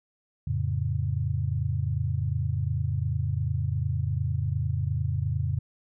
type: chord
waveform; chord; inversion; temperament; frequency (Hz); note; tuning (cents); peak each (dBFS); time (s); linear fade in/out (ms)
sine; F augmented; none; equal; 87.31 / 110 / 138.59; F2 / A2 / C#3; 0 / 0 / 0; -29; 0.47-5.59; 5
effects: none